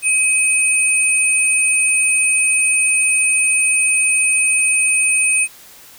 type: tone pair together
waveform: sine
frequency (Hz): 2533 / 8993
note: D#7 / C#9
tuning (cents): +30 / +24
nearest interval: octave + minor seventh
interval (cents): 2194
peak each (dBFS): -15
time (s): 0.02-5.48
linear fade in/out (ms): 50
effects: white hiss -42 dBFS RMS until 5.98 s